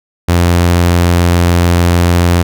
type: tone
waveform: sawtooth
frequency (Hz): 86.9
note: F2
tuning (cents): -8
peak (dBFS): -3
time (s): 0.28-2.43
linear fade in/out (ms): 10
effects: none